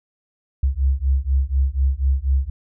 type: beating tone pair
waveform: sine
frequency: 65.41 / 69.51 Hz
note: C2 / C#2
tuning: 0 / +5 cents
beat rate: 4.1 Hz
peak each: -19 dBFS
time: 0.63-2.5 s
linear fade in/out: 5 ms
effects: none